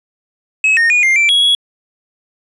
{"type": "tone with pitch steps", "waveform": "triangle", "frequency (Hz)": [2569, 1844, 2449, 2109, 2342, 3327, 3347], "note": ["E7", "A#6", "D#7", "C7", "D7", "G#7", "G#7"], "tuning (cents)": [-45, -19, -28, 13, -5, 2, 13], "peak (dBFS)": -7, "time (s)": [0.64, 1.55], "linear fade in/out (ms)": 2, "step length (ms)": 130, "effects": ["resampled to 24000 Hz"]}